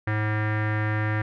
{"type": "tone with low-pass filter", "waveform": "square", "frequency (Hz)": 107.1, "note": "A2", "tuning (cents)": -46, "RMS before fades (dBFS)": -25, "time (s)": [0.07, 1.22], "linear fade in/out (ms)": 5, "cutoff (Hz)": 1800, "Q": 5.1, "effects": []}